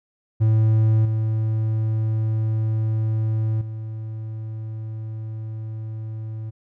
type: tone with level steps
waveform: triangle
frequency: 110 Hz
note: A2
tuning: in tune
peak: -12 / -17 / -26 dBFS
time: 0.4-6.51 s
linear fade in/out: 20 ms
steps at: 1.05 / 3.61 s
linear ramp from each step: 5 ms
effects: none